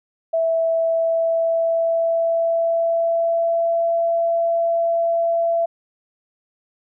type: tone with pitch glide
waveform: sine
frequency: 657 to 672.4 Hz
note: E5 to E5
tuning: -6 to +34 cents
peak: -16 dBFS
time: 0.33-5.66 s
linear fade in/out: 10 ms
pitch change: +40 cents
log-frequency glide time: 0.59-3.91 s
effects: none